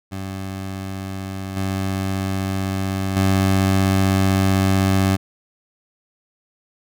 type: tone with level steps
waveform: 20% pulse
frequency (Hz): 95.8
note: G2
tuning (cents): -39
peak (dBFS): -22 / -16 / -10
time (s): 0.11-5.17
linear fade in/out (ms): 20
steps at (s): 1.56 / 3.16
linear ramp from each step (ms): 10
effects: none